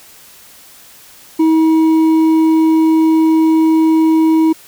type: tone with hard clipping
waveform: triangle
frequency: 319.9 Hz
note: D#4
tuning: 48 cents sharp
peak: -9 dBFS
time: 1.39-4.53 s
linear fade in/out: 10 ms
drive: 8 dB
effects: white hiss -41 dBFS RMS until 4.67 s